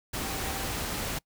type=tone in noise; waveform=sine; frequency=778 Hz; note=G5; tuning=13 cents flat; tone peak=-42 dBFS; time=0.24-0.75 s; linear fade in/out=10 ms; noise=pink; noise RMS=-33 dBFS; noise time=0.13-1.19 s; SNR=-12 dB; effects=noise-tail reverb RT60 0.1 s tail -24 dB re dry